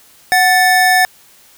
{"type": "tone pair together", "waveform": "square", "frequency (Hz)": [740, 1760], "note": ["F#5", "A6"], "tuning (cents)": [0, 0], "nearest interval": "octave + minor third", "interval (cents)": 1500, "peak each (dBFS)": -12, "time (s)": [0.32, 1.05], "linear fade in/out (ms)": 0, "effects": ["white hiss -46 dBFS RMS until 1.57 s"]}